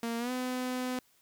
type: tone with pitch glide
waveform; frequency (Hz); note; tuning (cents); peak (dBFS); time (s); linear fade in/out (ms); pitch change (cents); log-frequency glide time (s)
sawtooth; 231.9 to 252.9; A#3 to B3; -9 to +41; -28; 0.03-0.99; 2; +150; 0.18-0.31
effects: white hiss -67 dBFS RMS until 1.21 s